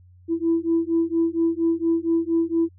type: beating tone pair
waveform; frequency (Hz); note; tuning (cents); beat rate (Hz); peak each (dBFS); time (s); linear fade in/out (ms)
sine; 329.6 / 333.9; E4 / E4; 0 / +22; 4.3; -21; 0.28-2.69; 50
effects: tanh soft clip ceiling -12 dBFS + added 90 Hz sine -48 dBFS peak until 2.78 s